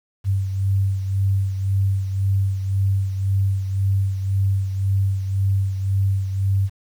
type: beating tone pair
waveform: sine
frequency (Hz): 97.1 / 99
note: G2 / G2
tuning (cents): -16 / +18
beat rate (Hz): 1.9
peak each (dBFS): -18 / -26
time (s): 0.24-6.7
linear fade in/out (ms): 50
effects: 8-bit